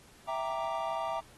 triangle chord, E half-diminished seventh, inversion none, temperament equal, 659.3 / 784 / 932.3 / 1174.7 Hz, E5 / G5 / Bb5 / D6, 0 / 0 / 0 / 0 cents, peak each -34 / -36 / -35 / -37 dBFS, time 0.27-1.21 s, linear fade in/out 20 ms, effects pink hiss -58 dBFS RMS until 1.37 s + AAC 32 kbps

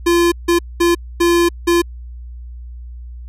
square tone bursts at uneven times, 344.1 Hz, F4, 26 cents flat, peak -11 dBFS, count 5, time 0.06-0.32 / 0.48-0.59 / 0.8-0.95 / 1.2-1.49 / 1.67-1.82 s, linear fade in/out 10 ms, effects added 60 Hz sine -29 dBFS peak until 3.28 s + resampled to 32000 Hz

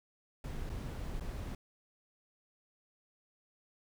brown noise with dropouts, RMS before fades -40 dBFS, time 0.44-1.55 s, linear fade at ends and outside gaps 2 ms, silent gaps 0.694-0.699 / 1.199-1.207 s, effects none

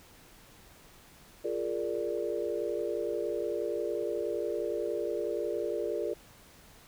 sine chord, Bb dominant seventh, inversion second, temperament equal, 349.2 / 415.3 / 466.2 / 587.3 Hz, F4 / Ab4 / Bb4 / D5, 0 / 0 / 0 / 0 cents, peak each -36 / -35 / -35 / -36 dBFS, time 1.44-6.14 s, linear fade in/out 10 ms, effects pink hiss -56 dBFS RMS until 6.87 s

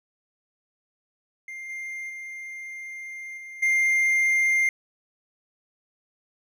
triangle tone with level steps, 2105 Hz, C7, 10 cents sharp, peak -33 / -30 / -33 / -36 / -17 dBFS, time 1.48-4.69 s, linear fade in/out 2 ms, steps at 1.69 / 2.09 / 3.37 / 3.62 s, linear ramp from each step 10 ms, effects none

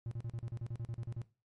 triangle tone bursts, 116.54 Hz, A#2, in tune, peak -35 dBFS, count 13, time 0.06-1.217 s, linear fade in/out 0 ms, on 53 ms, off 39 ms, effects noise-tail reverb RT60 0.3 s tail -17 dB re dry + MP3 48 kbps

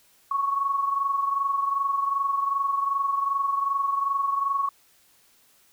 sine tone pair together, 1106.4 / 1129 Hz, C#6 / C#6, -4 / +31 cents, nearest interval unison, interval 35 cents, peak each -23 / -30 dBFS, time 0.31-4.69 s, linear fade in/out 5 ms, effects white hiss -60 dBFS RMS until 5.72 s

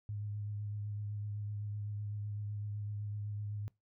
sine tone with vibrato, 103.83 Hz, G#2, in tune, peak -37 dBFS, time 0.09-3.68 s, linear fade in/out 0 ms, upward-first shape triangle, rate 7.9 Hz, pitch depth 25 cents each way, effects noise-tail reverb RT60 0.2 s tail -23 dB re dry

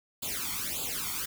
white noise with flanger, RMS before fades -34 dBFS, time 0.22-1.26 s, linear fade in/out 10 ms, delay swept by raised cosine 0.26 to 0.91 ms, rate 1.7 Hz, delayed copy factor +1, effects none

